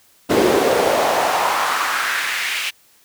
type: noise with high-pass filter sweep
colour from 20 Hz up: brown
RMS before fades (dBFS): -18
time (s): 0.29-2.71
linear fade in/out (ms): 20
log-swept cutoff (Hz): 330 to 2600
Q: 2.4
effects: white hiss -54 dBFS RMS until 3.04 s